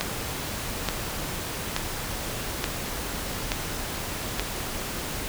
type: click train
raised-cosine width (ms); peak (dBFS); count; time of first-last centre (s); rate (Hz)
0.2; -7; 6; 0.01-4.396; 1.14
effects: pink hiss -32 dBFS RMS until 5.28 s